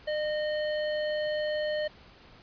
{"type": "tone with sample-and-hold", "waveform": "sine", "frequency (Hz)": 606, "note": "D#5", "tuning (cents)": -46, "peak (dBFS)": -27, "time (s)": [0.07, 1.88], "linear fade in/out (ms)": 10, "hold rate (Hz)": 2450, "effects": ["pink hiss -54 dBFS RMS until 2.42 s", "resampled to 11025 Hz"]}